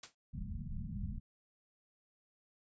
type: noise with exponential decay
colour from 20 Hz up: white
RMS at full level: -42 dBFS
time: 0.03-0.15 s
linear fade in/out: 5 ms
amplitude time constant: 24 ms
type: low-pass noise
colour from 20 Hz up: pink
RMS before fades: -41 dBFS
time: 0.33-1.2 s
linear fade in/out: 20 ms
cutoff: 230 Hz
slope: 96 dB/octave
effects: resampled to 16000 Hz